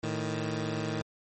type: tone pair together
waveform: 15% pulse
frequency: 111.18 / 156.8 Hz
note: A2 / D#3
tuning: +18 / +14 cents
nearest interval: tritone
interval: 596 cents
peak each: -27 dBFS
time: 0.03-1.02 s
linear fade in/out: 5 ms
effects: MP3 32 kbps